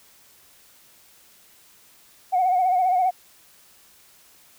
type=tone with vibrato; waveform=sine; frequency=735 Hz; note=F#5; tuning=12 cents flat; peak=-16 dBFS; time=2.32-3.11 s; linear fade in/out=20 ms; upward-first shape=sine; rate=15 Hz; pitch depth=61 cents each way; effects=tanh soft clip ceiling -13 dBFS + white hiss -54 dBFS RMS until 4.58 s